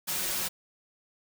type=noise with comb filter; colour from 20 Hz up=white; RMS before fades=-31 dBFS; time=0.07-0.49 s; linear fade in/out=20 ms; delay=5.4 ms; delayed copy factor=+0.6; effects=none